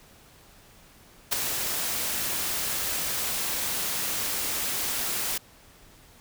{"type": "noise with ADSR envelope", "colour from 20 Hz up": "white", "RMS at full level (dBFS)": -22, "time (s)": [1.31, 5.38], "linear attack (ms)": 17, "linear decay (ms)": 10, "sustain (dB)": -7, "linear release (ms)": 7, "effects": ["pink hiss -54 dBFS RMS until 6.2 s"]}